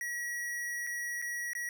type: tone with dropouts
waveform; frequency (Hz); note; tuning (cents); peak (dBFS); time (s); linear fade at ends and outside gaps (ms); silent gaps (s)
square; 1918; A#6; +49; -35; 0.01-1.69; 1; 0.867-0.871 / 1.217-1.223 / 1.533-1.551
effects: none